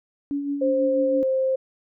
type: tone with tremolo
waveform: sine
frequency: 283.8 Hz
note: C#4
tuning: 41 cents sharp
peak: -22 dBFS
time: 0.31-1.23 s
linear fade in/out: 0 ms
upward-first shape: sine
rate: 6.1 Hz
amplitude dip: 45%
type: tone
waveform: sine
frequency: 526 Hz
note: C5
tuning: 9 cents sharp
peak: -19 dBFS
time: 0.61-1.56 s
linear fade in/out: 10 ms
effects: none